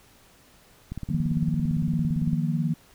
click train, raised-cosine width 5 ms, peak -20 dBFS, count 26, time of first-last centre 0.92-2.332 s, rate 17.7 Hz
sine chord, Eb suspended second, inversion none, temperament equal with one note detuned, 156.01 / 174.61 / 233.1 Hz, Eb3 / F3 / Bb3, +5 / 0 / 0 cents, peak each -25 / -28 / -29 dBFS, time 1.1-2.74 s, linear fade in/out 5 ms
effects pink hiss -56 dBFS RMS until 2.94 s

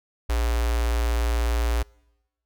square tone with notch filter, 58.27 Hz, A#1, in tune, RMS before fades -23 dBFS, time 0.29-1.83 s, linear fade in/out 10 ms, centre 170 Hz, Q 0.54, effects noise-tail reverb RT60 1.0 s tail -26 dB re dry

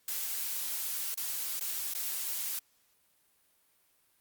blue noise with dropouts, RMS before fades -35 dBFS, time 0.08-2.59 s, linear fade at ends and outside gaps 2 ms, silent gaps 1.144-1.175 / 1.595-1.609 / 1.937-1.949 s, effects white hiss -70 dBFS RMS until 4.2 s + Opus 48 kbps

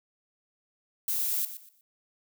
violet noise with echo, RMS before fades -29 dBFS, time 1.08-1.45 s, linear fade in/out 2 ms, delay 120 ms, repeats 3, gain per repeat -12 dB, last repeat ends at 1.81 s, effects none

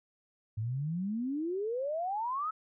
sine exponential sweep, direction up, 103.83 to 1318.5 Hz, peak -31 dBFS, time 0.57-2.51 s, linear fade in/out 10 ms, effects none

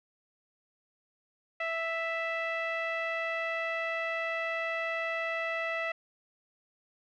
sawtooth tone with low-pass filter, 659.3 Hz, E5, in tune, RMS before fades -33 dBFS, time 1.6-5.92 s, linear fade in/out 5 ms, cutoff 2300 Hz, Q 7.4, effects none

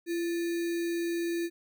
sine tone with sample-and-hold, 339.5 Hz, F4, 49 cents flat, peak -28 dBFS, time 0.06-1.5 s, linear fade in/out 50 ms, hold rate 2100 Hz, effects none

